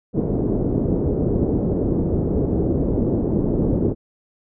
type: low-pass noise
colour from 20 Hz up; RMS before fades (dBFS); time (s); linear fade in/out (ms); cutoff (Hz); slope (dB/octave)
white; -20; 0.13-3.95; 50; 410; 24
effects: none